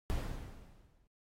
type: noise with exponential decay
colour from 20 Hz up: brown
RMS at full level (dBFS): -32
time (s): 0.1-1.07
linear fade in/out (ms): 0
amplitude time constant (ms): 210
effects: AAC 48 kbps